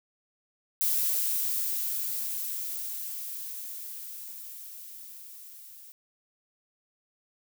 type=noise with level ramp; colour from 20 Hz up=violet; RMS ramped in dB=-26 to -49 dBFS; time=0.81-5.92 s; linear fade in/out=0 ms; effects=none